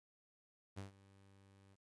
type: tone with ADSR envelope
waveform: sawtooth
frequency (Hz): 98.1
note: G2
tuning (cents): +2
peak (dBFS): -40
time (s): 0.76-1.77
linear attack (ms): 21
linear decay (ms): 130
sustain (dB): -20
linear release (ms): 44
effects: resampled to 24000 Hz + 13-bit